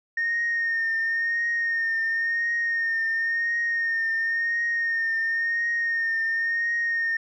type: tone with vibrato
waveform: sine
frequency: 1840 Hz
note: A#6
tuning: 23 cents flat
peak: -21 dBFS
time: 0.17-7.17 s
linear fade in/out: 5 ms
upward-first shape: triangle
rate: 0.95 Hz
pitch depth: 30 cents each way
effects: tanh soft clip ceiling -19 dBFS